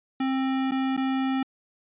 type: tone with dropouts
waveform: square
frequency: 264.8 Hz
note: C4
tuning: 21 cents sharp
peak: -24 dBFS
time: 0.2-1.43 s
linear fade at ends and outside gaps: 5 ms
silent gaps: 0.711-0.718 / 0.967-0.975 s
effects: resampled to 8000 Hz